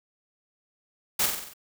white noise with echo, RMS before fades -24 dBFS, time 1.19-1.26 s, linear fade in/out 5 ms, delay 46 ms, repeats 6, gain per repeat -4 dB, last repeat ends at 1.536 s, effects none

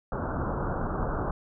pink low-pass noise, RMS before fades -30 dBFS, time 0.12-1.31 s, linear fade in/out 2 ms, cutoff 1500 Hz, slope 96 dB/octave, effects none

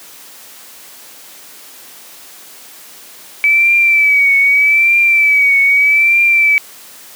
sine tone with vibrato, 2299 Hz, D7, 37 cents flat, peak -7 dBFS, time 3.44-6.58 s, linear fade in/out 0 ms, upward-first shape triangle, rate 0.81 Hz, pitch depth 66 cents each way, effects white hiss -37 dBFS RMS until 7.15 s + high-pass 200 Hz 12 dB/octave

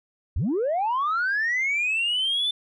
sine linear sweep, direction up, 51.8 to 3546 Hz, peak -20 dBFS, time 0.36-2.51 s, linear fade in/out 5 ms, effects tanh soft clip ceiling -19 dBFS

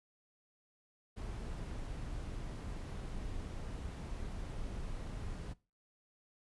brown noise, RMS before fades -42 dBFS, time 1.16-5.54 s, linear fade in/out 20 ms, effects noise-tail reverb RT60 0.3 s tail -21 dB re dry + resampled to 24000 Hz

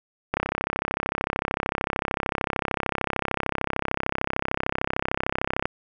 click train, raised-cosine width 0.5 ms, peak -8 dBFS, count 178, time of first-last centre 0.34-5.655 s, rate 33.3 Hz, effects none

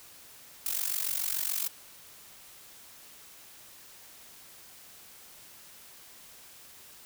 blue noise with amplitude modulation, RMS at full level -28 dBFS, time 0.66-1.68 s, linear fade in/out 2 ms, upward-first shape sine, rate 46.9 Hz, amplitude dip 85%, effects white hiss -52 dBFS RMS until 7.05 s

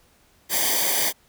white noise with comb filter, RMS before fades -22 dBFS, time 0.49-1.13 s, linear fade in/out 50 ms, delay 0.74 ms, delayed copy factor -0.85, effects pink hiss -59 dBFS RMS until 1.28 s

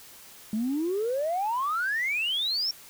sine exponential sweep, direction up, 207.7 to 5588 Hz, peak -24 dBFS, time 0.53-2.71 s, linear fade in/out 2 ms, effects tanh soft clip ceiling -21 dBFS + white hiss -49 dBFS RMS until 2.89 s

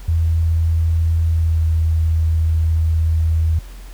sine tone with pitch glide, 82 to 80.68 Hz, E2 to E2, -9 to -37 cents, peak -13 dBFS, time 0.08-3.59 s, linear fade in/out 5 ms, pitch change -28 cents, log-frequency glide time 1.31-1.61 s, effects added 44 Hz sine -32 dBFS peak until 3.93 s + pink hiss -45 dBFS RMS until 3.93 s

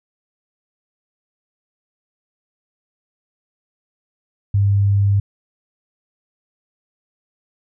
sine tone, 100 Hz, G2, 35 cents sharp, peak -12 dBFS, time 4.54-5.2 s, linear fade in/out 5 ms, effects none

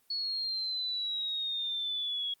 sine exponential sweep, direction down, 4393 to 3322 Hz, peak -31 dBFS, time 0.1-2.34 s, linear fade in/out 5 ms, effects white hiss -69 dBFS RMS until 2.4 s + Opus 32 kbps

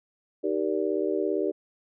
sine chord, Eb major seventh, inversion none, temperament just, 311.1 / 388.9 / 466.7 / 583.4 Hz, Eb4 / G4 / Bb4 / D5, 0 / -14 / +2 / -12 cents, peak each -30 / -27 / -31 / -32 dBFS, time 0.43-1.52 s, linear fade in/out 20 ms, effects none

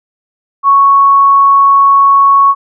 sine tone, 1108.7 Hz, C#6, in tune, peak -3 dBFS, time 0.63-2.55 s, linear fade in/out 50 ms, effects none

